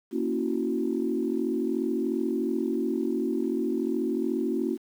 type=chord; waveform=sine; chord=F# dominant seventh; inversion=first; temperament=equal with one note detuned; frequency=233.1 / 275.9 / 329.6 / 370 Hz; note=A#3 / C#4 / E4 / F#4; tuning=0 / -8 / 0 / 0 cents; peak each=-30 dBFS; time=0.11-4.78 s; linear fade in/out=50 ms; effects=tanh soft clip ceiling -14 dBFS + 9-bit